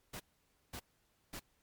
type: noise bursts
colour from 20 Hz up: pink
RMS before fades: -45 dBFS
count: 3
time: 0.13-1.397 s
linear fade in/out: 10 ms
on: 69 ms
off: 530 ms
effects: pink hiss -75 dBFS RMS until 1.62 s + MP3 96 kbps